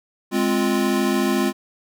square chord, F minor, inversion first, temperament equal, 207.7 / 261.6 / 349.2 Hz, Ab3 / C4 / F4, 0 / 0 / 0 cents, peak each -23 dBFS, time 0.31-1.53 s, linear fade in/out 50 ms, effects none

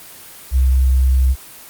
sine tone, 65 Hz, C2, 11 cents flat, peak -10 dBFS, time 0.51-1.36 s, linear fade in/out 50 ms, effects white hiss -38 dBFS RMS until 1.69 s + Opus 24 kbps

